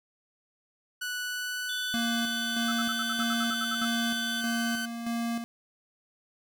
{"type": "tone with pitch glide", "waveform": "sawtooth", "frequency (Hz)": [1480, 1523.4], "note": ["F#6", "G6"], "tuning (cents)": [0, -50], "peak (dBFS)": -28, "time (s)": [1.01, 4.86], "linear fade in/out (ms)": 10, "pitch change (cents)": 50, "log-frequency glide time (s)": [1.22, 3.12]}
{"type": "tone", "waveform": "sine", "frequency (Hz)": 3476, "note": "A7", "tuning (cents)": -22, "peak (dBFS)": -34, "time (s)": [1.69, 4.41], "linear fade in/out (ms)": 5}
{"type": "tone with tremolo", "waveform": "square", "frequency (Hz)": 233.1, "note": "A#3", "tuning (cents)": 0, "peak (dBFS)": -29, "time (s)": [1.94, 5.44], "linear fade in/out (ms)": 0, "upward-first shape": "square", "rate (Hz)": 1.6, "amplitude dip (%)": 50}
{"type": "tone bursts", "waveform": "sine", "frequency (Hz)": 1313, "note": "E6", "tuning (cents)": -7, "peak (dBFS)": -31, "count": 12, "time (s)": [2.68, 3.851], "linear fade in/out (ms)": 5, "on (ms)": 38, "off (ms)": 65}
{"effects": []}